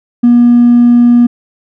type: tone with hard clipping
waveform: sine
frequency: 240.1 Hz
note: B3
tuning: 49 cents flat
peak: -3 dBFS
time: 0.23-1.27 s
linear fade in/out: 10 ms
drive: 1 dB
effects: none